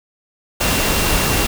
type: tone in noise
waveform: sine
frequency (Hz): 2751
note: F7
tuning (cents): -27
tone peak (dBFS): -27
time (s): 0.6-1.47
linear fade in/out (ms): 10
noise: pink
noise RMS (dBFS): -17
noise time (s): 0.6-1.47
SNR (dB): -13
effects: none